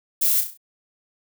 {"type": "noise with echo", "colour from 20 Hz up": "violet", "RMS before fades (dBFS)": -20, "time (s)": [0.21, 0.41], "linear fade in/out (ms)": 10, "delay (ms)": 33, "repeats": 5, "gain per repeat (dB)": -6, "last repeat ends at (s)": 0.575, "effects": []}